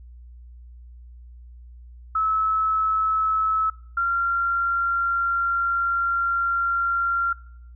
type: tone pair in turn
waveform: sine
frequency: 1299 / 1379.6 Hz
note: E6 / F6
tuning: -26 / -22 cents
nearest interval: minor second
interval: 104 cents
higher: second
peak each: -19 dBFS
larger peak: neither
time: 2.15-3.7 / 3.97-7.33 s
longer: second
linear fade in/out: 5 ms
effects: noise-tail reverb RT60 0.7 s tail -22 dB re dry + added 60 Hz sine -41 dBFS peak until 7.75 s